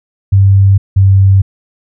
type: tone pair in turn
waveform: sine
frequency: 97.9 / 97 Hz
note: G2 / G2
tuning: -2 / -18 cents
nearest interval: unison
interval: 16 cents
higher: first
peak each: -3 dBFS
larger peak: neither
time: 0.32-0.78 / 0.96-1.42 s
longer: neither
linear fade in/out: 10 ms
effects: none